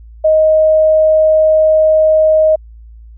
sine tone, 626 Hz, D#5, 10 cents sharp, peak -6 dBFS, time 0.24-2.56 s, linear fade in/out 10 ms, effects added 56 Hz sine -33 dBFS peak until 3.17 s

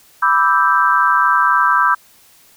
sine chord, E minor seventh, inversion second, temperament equal, 987.8 / 1174.7 / 1318.5 / 1568 Hz, B5 / D6 / E6 / G6, 0 / 0 / 0 / 0 cents, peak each -16 dBFS, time 0.22-1.95 s, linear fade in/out 10 ms, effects white hiss -49 dBFS RMS until 2.56 s

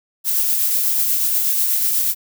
violet noise with tremolo, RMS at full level -17 dBFS, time 0.24-2.15 s, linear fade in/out 50 ms, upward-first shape sine, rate 8.2 Hz, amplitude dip 25%, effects none

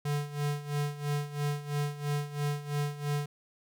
square tone with tremolo, 145.8 Hz, D3, 12 cents flat, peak -28 dBFS, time 0.05-3.26 s, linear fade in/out 5 ms, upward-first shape sine, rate 3 Hz, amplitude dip 80%, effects none

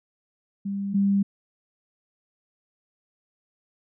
sine tone pair in turn, 198.6 / 198.6 Hz, G3 / G3, +23 / +23 cents, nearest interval unison, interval 0 cents, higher neither, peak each -26 / -18 dBFS, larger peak second, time 0.65-0.94 / 0.94-1.23 s, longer neither, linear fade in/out 10 ms, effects none

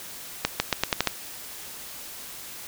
accelerating click train, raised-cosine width 0.2 ms, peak -3 dBFS, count 7, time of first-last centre 0.45-1.073 s, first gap 150 ms, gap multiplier 0.85, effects white hiss -40 dBFS RMS until 2.67 s

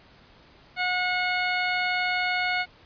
harmonic tone, 727 Hz, F#5, 31 cents flat, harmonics 1 / 2 / 3 / 4 / 5 / 6, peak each -29 / -29 / -27 / -36 / -39 / -36 dBFS, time 0.76-2.66 s, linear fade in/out 50 ms, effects pink hiss -54 dBFS RMS until 2.85 s + resampled to 11025 Hz

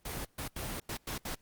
pink noise bursts at uneven times, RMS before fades -38 dBFS, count 6, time 0.05-0.25 / 0.38-0.48 / 0.56-0.8 / 0.89-0.97 / 1.07-1.18 / 1.25-1.35 s, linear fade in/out 5 ms, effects pink hiss -69 dBFS RMS until 1.41 s + Opus 24 kbps

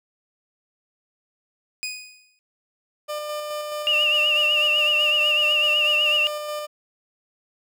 20% pulse tone with exponential decay, 2489 Hz, D#7, in tune, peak -20 dBFS, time 1.83-2.39 s, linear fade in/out 0 ms, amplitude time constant 120 ms
30% pulse tone with tremolo, 600 Hz, D5, 37 cents sharp, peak -24 dBFS, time 3.08-6.67 s, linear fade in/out 20 ms, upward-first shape square, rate 4.7 Hz, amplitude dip 25%
sine tone with vibrato, 2794 Hz, F7, in tune, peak -17 dBFS, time 3.87-6.27 s, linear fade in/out 0 ms, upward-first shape triangle, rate 8 Hz, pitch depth 85 cents each way
effects none

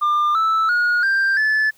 sine tone with pitch steps, 1199 / 1315.1 / 1442.4 / 1582.1 / 1735.3 Hz, D6 / E6 / F#6 / G6 / A6, +36 / -4 / -45 / +16 / -24 cents, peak -12 dBFS, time 0.01-1.71 s, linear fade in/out 20 ms, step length 340 ms, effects tanh soft clip ceiling -14 dBFS + white hiss -55 dBFS RMS until 1.77 s

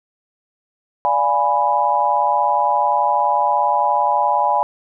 sine chord, D diminished seventh, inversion none, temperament equal, 587.3 / 698.5 / 830.6 / 987.8 Hz, D5 / F5 / Ab5 / Cb6, 0 / 0 / 0 / 0 cents, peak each -23 / -23 / -17 / -18 dBFS, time 1.05-4.63 s, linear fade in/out 0 ms, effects none

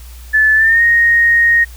sine tone with pitch glide, 1740 to 1864.9 Hz, A6 to A#6, -20 to 0 cents, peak -7 dBFS, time 0.33-1.65 s, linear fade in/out 20 ms, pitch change +120 cents, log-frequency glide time 0.55-0.82 s, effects added 60 Hz sine -31 dBFS peak until 1.76 s + white hiss -42 dBFS RMS until 1.76 s

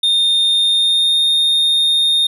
triangle tone with pitch glide, 3649 to 3672 Hz, A#7 to A#7, -38 to -27 cents, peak -10 dBFS, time 0.03-2.27 s, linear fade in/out 5 ms, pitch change +11 cents, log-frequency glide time 0.64-1.2 s, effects none

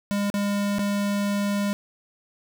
square tone with dropouts, 202.6 Hz, G#3, 43 cents flat, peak -23 dBFS, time 0.11-1.73 s, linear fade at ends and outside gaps 0 ms, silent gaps 0.301-0.341 / 0.784-0.792 s, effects none

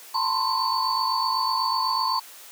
sine tone cluster, 899 / 1016 / 1064 / 4496 Hz, A5 / B5 / C6 / C#8, +37 / +49 / +29 / +24 cents, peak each -27 dBFS, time 0.14-2.2 s, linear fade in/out 10 ms, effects white hiss -45 dBFS RMS until 2.51 s + high-pass 400 Hz 12 dB/octave

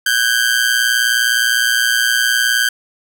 sawtooth ring-modulated tone, 1568 Hz, G6, in tune, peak -6 dBFS, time 0.06-2.69 s, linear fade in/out 5 ms, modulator 59.7 Hz, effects none

